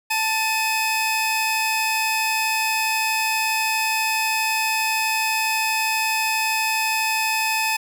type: tone pair together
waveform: sawtooth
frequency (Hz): 883.1 / 2537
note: A5 / D#7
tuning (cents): +6 / +33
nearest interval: octave + tritone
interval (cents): 1827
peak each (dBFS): -19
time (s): 0.1-7.77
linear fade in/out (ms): 10
effects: 8-bit